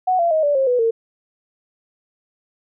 sine tone with pitch steps, 740 / 682.5 / 629.5 / 580.6 / 535.5 / 493.9 / 455.5 Hz, F#5 / F5 / D#5 / D5 / C5 / B4 / A#4, 0 / -40 / +20 / -20 / +40 / 0 / -40 cents, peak -14 dBFS, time 0.07-0.91 s, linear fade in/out 10 ms, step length 120 ms, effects none

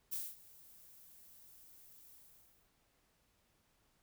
violet noise with ADSR envelope, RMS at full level -39 dBFS, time 0.11-2.71 s, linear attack 22 ms, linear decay 220 ms, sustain -21 dB, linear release 580 ms, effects pink hiss -75 dBFS RMS until 4.02 s

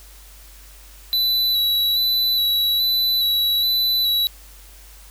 square tone with vibrato, 3951 Hz, B7, in tune, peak -17 dBFS, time 1.13-4.27 s, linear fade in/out 0 ms, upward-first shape square, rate 1.2 Hz, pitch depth 17 cents each way, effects added 49 Hz sine -43 dBFS peak until 5.1 s + white hiss -47 dBFS RMS until 5.1 s

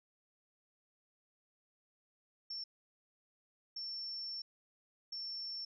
sine tone bursts at uneven times, 5420 Hz, E8, 47 cents sharp, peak -40 dBFS, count 3, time 2.5-2.64 / 3.76-4.42 / 5.12-5.65 s, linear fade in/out 5 ms, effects none

